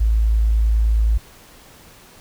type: tone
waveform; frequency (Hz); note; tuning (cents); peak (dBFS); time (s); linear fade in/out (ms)
sine; 54.8; A1; -6; -13; 0-1.18; 10
effects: pink hiss -46 dBFS RMS until 2.2 s